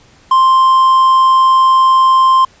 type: tone with quantisation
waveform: triangle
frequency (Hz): 1050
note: C6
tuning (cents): +6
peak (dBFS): -4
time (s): 0.31-2.45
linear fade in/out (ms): 5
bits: 5
effects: pink hiss -46 dBFS RMS until 2.6 s + resampled to 16000 Hz